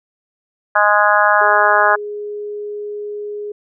harmonic tone, 207.7 Hz, G#3, in tune, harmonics 3 / 4 / 5 / 6 / 7 / 8, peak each -17 / -17 / -17 / -17 / -17 / -17 dBFS, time 0.75-1.96 s, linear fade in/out 10 ms
sine tone, 415.3 Hz, G#4, in tune, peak -23 dBFS, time 1.41-3.52 s, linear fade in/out 5 ms
effects none

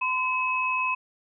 sine tone pair together, 1019 / 2568 Hz, C6 / E7, -46 / -46 cents, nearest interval octave + major third, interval 1600 cents, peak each -26 dBFS, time 0.01-0.95 s, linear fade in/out 10 ms, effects none

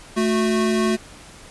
square tone pair together, 220 / 365.2 Hz, A3 / F#4, 0 / -23 cents, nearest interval major sixth, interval 877 cents, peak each -20 / -22 dBFS, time 0.16-0.97 s, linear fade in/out 20 ms, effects pink hiss -43 dBFS RMS until 1.5 s + resampled to 24000 Hz

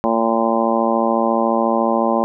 harmonic tone, 114.1 Hz, A#2, 37 cents flat, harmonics 2 / 3 / 4 / 5 / 6 / 7 / 8 / 9, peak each -20 / -23 / -26 / -20 / -25 / -22 / -26 / -23 dBFS, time 0.04-2.24 s, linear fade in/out 0 ms, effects none

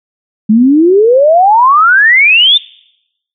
sine exponential sweep, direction up, 207.7 to 3657 Hz, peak -3 dBFS, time 0.49-2.58 s, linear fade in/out 10 ms, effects noise-tail reverb RT60 0.8 s tail -22 dB re dry

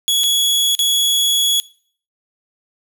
sawtooth tone with dropouts, 3364 Hz, G#7, 22 cents sharp, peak -10 dBFS, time 0.08-1.6 s, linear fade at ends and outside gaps 0 ms, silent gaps 0.235-0.239 / 0.751-0.791 s, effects noise-tail reverb RT60 0.5 s tail -21 dB re dry

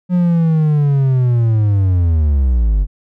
triangle linear sweep, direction down, 181.4 to 45.28 Hz, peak -8 dBFS, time 0.09-2.87 s, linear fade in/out 50 ms, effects none

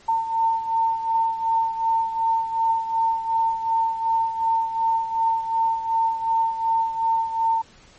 sine beating tone pair, 904 / 906.7 Hz, A5 / A#5, +47 / -48 cents, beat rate 2.7 Hz, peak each -20 / -26 dBFS, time 0.08-7.62 s, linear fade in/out 10 ms, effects pink hiss -51 dBFS RMS until 7.98 s + MP3 32 kbps

